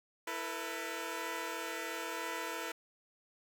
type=chord; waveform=10% pulse; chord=E suspended fourth; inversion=none; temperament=equal with one note detuned; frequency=329.6 / 450.8 / 493.9 Hz; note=E4 / A4 / B4; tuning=0 / +42 / 0 cents; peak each=-34 dBFS; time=0.27-2.72 s; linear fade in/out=5 ms; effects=none